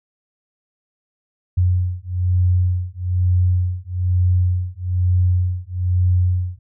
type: beating tone pair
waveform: sine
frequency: 89.8 / 90.9 Hz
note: F2 / F#2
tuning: +49 / -30 cents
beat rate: 1.1 Hz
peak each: -18 dBFS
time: 1.57-6.59 s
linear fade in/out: 10 ms
effects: none